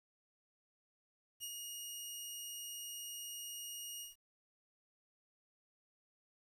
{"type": "tone with ADSR envelope", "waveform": "15% pulse", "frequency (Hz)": 2868, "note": "F7", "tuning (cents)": 45, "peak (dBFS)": -34, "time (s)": [1.4, 4.16], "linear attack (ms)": 36, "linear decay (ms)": 51, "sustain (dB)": -3, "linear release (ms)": 150, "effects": ["11-bit"]}